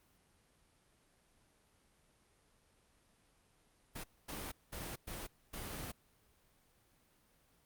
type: noise bursts at uneven times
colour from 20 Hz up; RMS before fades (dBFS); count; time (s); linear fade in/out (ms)
pink; -44; 5; 3.95-4.04 / 4.28-4.52 / 4.72-4.96 / 5.07-5.27 / 5.53-5.92; 10
effects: pink hiss -71 dBFS RMS until 7.65 s + Opus 32 kbps